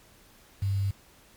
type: tone with quantisation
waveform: sine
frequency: 98.4 Hz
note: G2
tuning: 7 cents sharp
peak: -24 dBFS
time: 0.62-0.91 s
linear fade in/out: 5 ms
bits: 8
effects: pink hiss -57 dBFS RMS until 1.36 s + MP3 96 kbps